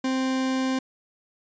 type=tone; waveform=40% pulse; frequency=261.6 Hz; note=C4; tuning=in tune; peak=-22 dBFS; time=0.04-0.79 s; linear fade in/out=5 ms; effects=resampled to 16000 Hz